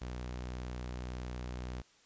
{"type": "tone", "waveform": "sawtooth", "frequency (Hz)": 61.74, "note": "B1", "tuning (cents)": 0, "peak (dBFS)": -35, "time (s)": [0.01, 1.82], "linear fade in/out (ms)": 10, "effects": ["white hiss -65 dBFS RMS until 2.05 s", "resampled to 16000 Hz"]}